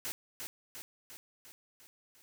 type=noise with echo; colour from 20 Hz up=white; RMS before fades=-38 dBFS; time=0.05-0.12 s; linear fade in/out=0 ms; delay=350 ms; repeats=6; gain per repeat=-4 dB; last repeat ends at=2.22 s; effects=none